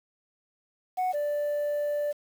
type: tone pair in turn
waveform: sine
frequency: 738 / 586.8 Hz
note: F#5 / D5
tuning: -5 / -2 cents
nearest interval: major third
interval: 397 cents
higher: first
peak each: -22 / -24 dBFS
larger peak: first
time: 0.97-1.13 / 1.13-2.13 s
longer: second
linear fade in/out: 20 ms
effects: tanh soft clip ceiling -23 dBFS + 8-bit